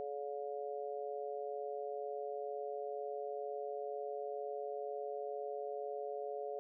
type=harmonic tone; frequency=142.1 Hz; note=C#3; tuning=43 cents sharp; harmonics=3 / 4 / 5; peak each=-42 / -44 / -45 dBFS; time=0-6.59 s; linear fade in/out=0 ms; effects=none